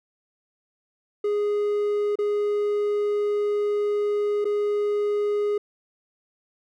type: tone with dropouts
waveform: triangle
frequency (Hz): 413.9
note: G#4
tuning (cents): -6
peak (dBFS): -19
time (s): 1.24-5.58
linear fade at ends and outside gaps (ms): 5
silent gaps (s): 2.156-2.187 / 4.445-4.452
effects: none